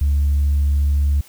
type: tone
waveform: sine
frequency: 71.5 Hz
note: D2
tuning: 46 cents flat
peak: -12 dBFS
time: 0.01-1.21 s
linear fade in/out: 5 ms
effects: tanh soft clip ceiling -11 dBFS + white hiss -47 dBFS RMS until 1.28 s